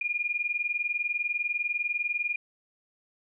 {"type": "tone pair together", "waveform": "sine", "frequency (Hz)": [2415, 2435], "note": ["D7", "D#7"], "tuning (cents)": [48, -38], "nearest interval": "unison", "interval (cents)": 14, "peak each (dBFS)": [-30, -30], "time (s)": [0.01, 2.36], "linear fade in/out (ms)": 5, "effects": []}